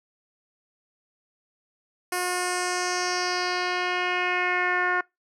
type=tone with low-pass filter sweep; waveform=10% pulse; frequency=360 Hz; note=F#4; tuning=47 cents flat; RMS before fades=-26 dBFS; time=2.12-5.01 s; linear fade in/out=5 ms; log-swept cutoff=11000 to 1600 Hz; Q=2.8; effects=noise-tail reverb RT60 0.2 s tail -25 dB re dry